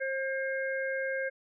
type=harmonic tone; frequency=534 Hz; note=C5; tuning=35 cents sharp; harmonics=1 / 3 / 4; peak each=-32 / -34 / -40 dBFS; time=0-1.3 s; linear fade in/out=20 ms; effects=none